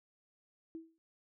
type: tone with exponential decay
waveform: sine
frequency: 325.8 Hz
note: E4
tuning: 20 cents flat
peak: -39 dBFS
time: 0.75-0.98 s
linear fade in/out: 0 ms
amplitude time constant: 49 ms
effects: none